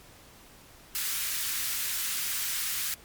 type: high-pass noise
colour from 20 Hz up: white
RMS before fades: -31 dBFS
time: 0.95-2.94 s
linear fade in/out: 0 ms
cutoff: 1300 Hz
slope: 24 dB/octave
effects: pink hiss -53 dBFS RMS until 3.04 s + MP3 96 kbps